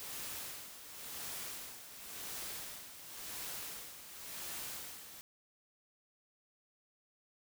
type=noise with tremolo; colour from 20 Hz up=white; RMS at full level=-43 dBFS; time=0-5.21 s; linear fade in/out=0 ms; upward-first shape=sine; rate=0.93 Hz; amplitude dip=65%; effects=none